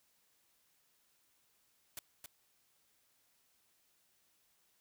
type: noise with echo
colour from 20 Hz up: white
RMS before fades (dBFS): -44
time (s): 1.97-1.99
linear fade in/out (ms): 2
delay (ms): 270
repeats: 1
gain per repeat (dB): -5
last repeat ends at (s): 2.26
effects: white hiss -74 dBFS RMS until 4.8 s